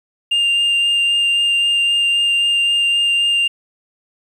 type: tone with vibrato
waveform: sine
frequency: 2800 Hz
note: F7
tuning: 4 cents sharp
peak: -10 dBFS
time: 0.31-3.48 s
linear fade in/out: 10 ms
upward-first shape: sine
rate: 3.8 Hz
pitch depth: 8 cents each way
effects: tanh soft clip ceiling -12 dBFS + 8-bit